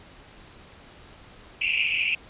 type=band-pass noise; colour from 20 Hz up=white; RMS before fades=-25 dBFS; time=1.61-2.15 s; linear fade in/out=5 ms; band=2300 to 2800 Hz; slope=96 dB/octave; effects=pink hiss -49 dBFS RMS until 2.29 s + resampled to 8000 Hz